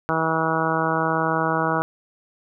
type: harmonic tone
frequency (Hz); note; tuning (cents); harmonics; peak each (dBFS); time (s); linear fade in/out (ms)
161.3; E3; -37; 1 / 2 / 3 / 4 / 5 / 6 / 7 / 8 / 9; -28 / -28 / -28 / -28 / -28 / -28 / -28 / -28 / -28; 0.09-1.82; 0
effects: none